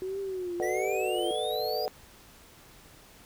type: tone with vibrato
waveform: sine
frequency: 370 Hz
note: F#4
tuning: in tune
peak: -31 dBFS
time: 0.02-1.31 s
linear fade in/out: 0 ms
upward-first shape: triangle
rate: 1.4 Hz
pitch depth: 120 cents each way
type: chord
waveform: sine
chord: B minor seventh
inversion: third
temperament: equal with one note detuned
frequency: 440 / 493.9 / 602.4 / 740 Hz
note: A4 / B4 / D5 / F#5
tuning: 0 / 0 / +44 / 0 cents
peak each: -34 dBFS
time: 0.6-1.88 s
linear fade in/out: 0 ms
type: exponential sweep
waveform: square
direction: up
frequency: 1904 to 4978 Hz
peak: -36 dBFS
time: 0.62-1.86 s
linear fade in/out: 10 ms
effects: pink hiss -54 dBFS RMS until 3.25 s